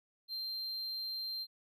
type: tone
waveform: triangle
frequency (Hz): 4158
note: C8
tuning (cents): -12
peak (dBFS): -36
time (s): 0.28-1.47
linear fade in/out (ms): 50
effects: none